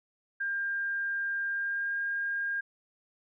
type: tone with pitch glide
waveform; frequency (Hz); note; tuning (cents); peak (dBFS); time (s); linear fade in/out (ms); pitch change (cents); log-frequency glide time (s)
sine; 1600 to 1613.9; G6 to G6; +35 to +50; -29; 0.4-2.61; 10; +15; 1.5-1.97
effects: none